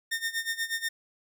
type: tone with tremolo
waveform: sawtooth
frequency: 1824 Hz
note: A#6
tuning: 38 cents flat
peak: -23 dBFS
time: 0.11-0.89 s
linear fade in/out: 10 ms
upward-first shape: sine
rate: 8.3 Hz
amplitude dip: 85%
effects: none